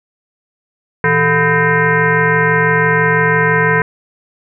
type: tone with frequency modulation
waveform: sine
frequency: 1003 Hz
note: B5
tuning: 26 cents sharp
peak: -9 dBFS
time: 1.04-3.82 s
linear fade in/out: 2 ms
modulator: 280 Hz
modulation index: 3.5
effects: none